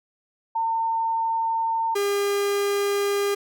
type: tone pair in turn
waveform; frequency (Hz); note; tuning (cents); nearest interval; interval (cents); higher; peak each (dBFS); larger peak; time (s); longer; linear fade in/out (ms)
sine / 45% pulse; 906 / 403.6; A#5 / G#4; -50 / -49; octave + major second; 1399; first; -21; neither; 0.55-1.95 / 1.95-3.35; neither; 10
effects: none

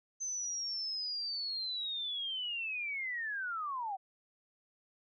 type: linear sweep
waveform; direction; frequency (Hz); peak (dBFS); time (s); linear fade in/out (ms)
sine; down; 6200 to 739; -35; 0.2-3.97; 20
effects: none

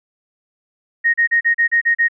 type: tone bursts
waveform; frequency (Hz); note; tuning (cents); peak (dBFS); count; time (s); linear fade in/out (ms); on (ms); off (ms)
sine; 1864.7; A#6; 0; -11; 8; 1.04-2.085; 20; 100; 35
effects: none

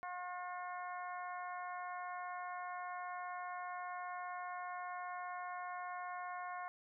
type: harmonic tone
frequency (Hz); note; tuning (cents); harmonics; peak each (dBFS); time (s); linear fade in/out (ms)
359; F4; +48; 2 / 3 / 4 / 5 / 6; -45 / -46 / -51 / -54 / -56; 0.03-6.68; 0
effects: none

